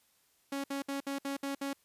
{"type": "tone bursts", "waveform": "sawtooth", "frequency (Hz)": 277.2, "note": "C#4", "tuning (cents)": 0, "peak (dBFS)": -30, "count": 7, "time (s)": [0.52, 1.732], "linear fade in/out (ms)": 5, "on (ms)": 120, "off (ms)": 62, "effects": ["white hiss -70 dBFS RMS until 1.84 s", "resampled to 32000 Hz"]}